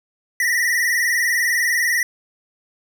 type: tone with vibrato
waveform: square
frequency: 1909 Hz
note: A#6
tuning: 41 cents sharp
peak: -17 dBFS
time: 0.4-2.03 s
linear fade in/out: 2 ms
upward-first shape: sine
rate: 20 Hz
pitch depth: 84 cents each way
effects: none